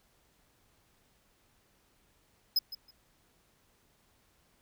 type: tone with echo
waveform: square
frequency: 5090 Hz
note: D#8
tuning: 39 cents sharp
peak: -24 dBFS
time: 2.56-2.59 s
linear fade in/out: 5 ms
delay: 160 ms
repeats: 2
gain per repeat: -15 dB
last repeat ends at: 2.91 s
effects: pink hiss -69 dBFS RMS until 4.61 s